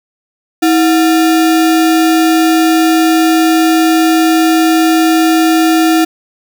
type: tone with sample-and-hold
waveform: sine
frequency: 322.5 Hz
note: E4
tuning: 38 cents flat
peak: -6 dBFS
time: 0.62-6.05 s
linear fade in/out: 10 ms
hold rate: 1050 Hz
effects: none